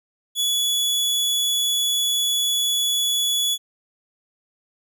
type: tone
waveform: sawtooth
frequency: 3406 Hz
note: G#7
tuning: 43 cents sharp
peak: -16 dBFS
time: 0.35-3.58 s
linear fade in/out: 50 ms
effects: none